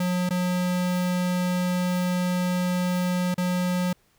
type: tone with dropouts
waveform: square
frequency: 180.1 Hz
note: F#3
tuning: 46 cents flat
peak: -23 dBFS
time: 0-3.93 s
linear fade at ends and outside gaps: 5 ms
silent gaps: 0.292-0.306 / 3.343-3.379 s
effects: pink hiss -64 dBFS RMS until 4.18 s